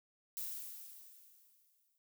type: noise with exponential decay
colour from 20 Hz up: violet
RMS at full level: -40 dBFS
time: 0.37-1.98 s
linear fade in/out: 0 ms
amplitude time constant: 350 ms
effects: none